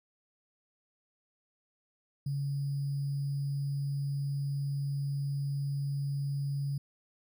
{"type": "tone with sample-and-hold", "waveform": "sine", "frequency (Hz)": 140.5, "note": "C#3", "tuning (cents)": 24, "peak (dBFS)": -30, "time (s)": [2.26, 6.78], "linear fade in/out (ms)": 5, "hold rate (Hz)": 4900, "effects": []}